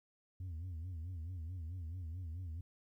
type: tone with vibrato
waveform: sine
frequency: 85.8 Hz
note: F2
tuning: 30 cents flat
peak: -38 dBFS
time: 0.4-2.61 s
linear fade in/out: 5 ms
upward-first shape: sine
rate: 4.6 Hz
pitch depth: 150 cents each way
effects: tanh soft clip ceiling -40 dBFS + 13-bit